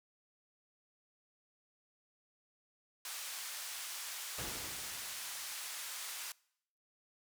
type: band-pass noise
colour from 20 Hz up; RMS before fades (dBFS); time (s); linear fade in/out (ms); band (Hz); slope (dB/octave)
white; -44; 3.05-6.32; 2; 940 to 11000; 12
type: noise with exponential decay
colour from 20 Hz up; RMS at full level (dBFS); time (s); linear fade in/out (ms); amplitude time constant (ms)
pink; -41; 4.38-5.67; 5; 280
effects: noise-tail reverb RT60 0.7 s tail -24 dB re dry + high-pass 60 Hz 12 dB/octave